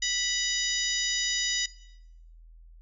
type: harmonic tone with a mistuned harmonic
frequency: 985 Hz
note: B5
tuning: 5 cents flat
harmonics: 2 / 3 / 4 / 5 / 6 / 7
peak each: -33 / -33 / -33 / -33 / -33 / -33 dBFS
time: 0.02-1.66 s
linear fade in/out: 5 ms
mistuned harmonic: 4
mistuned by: -73 cents
effects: noise-tail reverb RT60 0.8 s tail -19 dB re dry + added 41 Hz sine -48 dBFS peak until 2.81 s